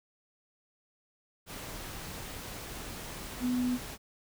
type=tone in noise; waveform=sine; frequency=248.8 Hz; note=B3; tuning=13 cents sharp; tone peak=-27 dBFS; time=3.4-3.79 s; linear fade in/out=50 ms; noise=pink; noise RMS=-42 dBFS; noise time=1.46-3.98 s; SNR=+12 dB; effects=none